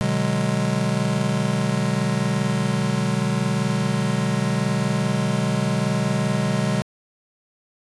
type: chord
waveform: square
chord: G# half-diminished seventh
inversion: first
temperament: just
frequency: 124.59 / 149.51 / 186.89 / 207.7 Hz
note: B2 / D3 / F#3 / G#3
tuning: +16 / +31 / +18 / 0 cents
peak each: -26 dBFS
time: 0.01-6.82 s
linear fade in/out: 0 ms
effects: resampled to 24000 Hz